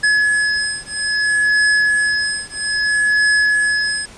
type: beating tone pair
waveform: square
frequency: 1698 / 1698.61 Hz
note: G#6 / G#6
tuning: +38 / +39 cents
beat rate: 0.61 Hz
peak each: -18 dBFS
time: 0.03-4.06 s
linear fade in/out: 10 ms
effects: pink hiss -40 dBFS RMS until 4.17 s + resampled to 22050 Hz